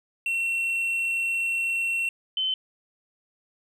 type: tone pair in turn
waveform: triangle / sine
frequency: 2717 / 3063 Hz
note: F7 / G7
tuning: -48 / -41 cents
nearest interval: major second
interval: 207 cents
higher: second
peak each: -22 / -23 dBFS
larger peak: first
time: 0.26-2.09 / 2.37-2.54 s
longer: first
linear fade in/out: 2 ms
effects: none